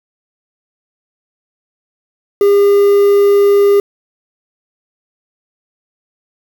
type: tone with quantisation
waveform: triangle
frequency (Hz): 403.6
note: G#4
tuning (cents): -49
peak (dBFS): -4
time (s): 2.41-3.8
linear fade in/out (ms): 2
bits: 5
effects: none